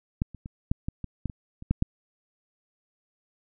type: clicks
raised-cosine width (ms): 5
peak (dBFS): -12 / -29 / -25 / -11 / -17 / -21 / -15 / -26 / -28 / -10 / -10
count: 11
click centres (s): 0.219 / 0.347 / 0.459 / 0.715 / 0.885 / 1.043 / 1.257 / 1.298 / 1.624 / 1.71 / 1.824
effects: none